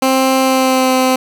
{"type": "tone with pitch glide", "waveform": "15% pulse", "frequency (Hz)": [263.4, 258.6], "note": ["C4", "C4"], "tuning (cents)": [12, -20], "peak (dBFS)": -4, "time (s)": [0.02, 1.16], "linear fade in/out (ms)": 5, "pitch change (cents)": -32, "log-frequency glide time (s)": [0.41, 0.93], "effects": []}